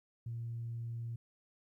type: tone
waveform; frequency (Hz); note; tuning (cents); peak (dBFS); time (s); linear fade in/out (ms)
sine; 116.54; A#2; 0; -37; 0.26-1.16; 5
effects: tanh soft clip ceiling -33 dBFS + 13-bit